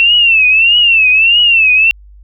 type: tone with vibrato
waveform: sine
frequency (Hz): 2693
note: E7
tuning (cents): +36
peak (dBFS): -5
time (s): 0-1.91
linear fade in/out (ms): 0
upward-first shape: triangle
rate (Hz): 1.6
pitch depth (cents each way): 150
effects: added 50 Hz sine -35 dBFS peak until 2.23 s